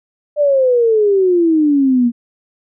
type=exponential sweep; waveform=sine; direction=down; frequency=601 to 233.1 Hz; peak=-9 dBFS; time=0.36-2.12 s; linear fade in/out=50 ms; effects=none